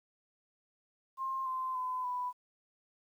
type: tone with pitch steps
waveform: sine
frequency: 1061 / 1037.4 / 1014.3 / 991.7 Hz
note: C6 / C6 / B5 / B5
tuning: +24 / -15 / +46 / +7 cents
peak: -33 dBFS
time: 1.17-2.33 s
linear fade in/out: 50 ms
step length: 290 ms
effects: 11-bit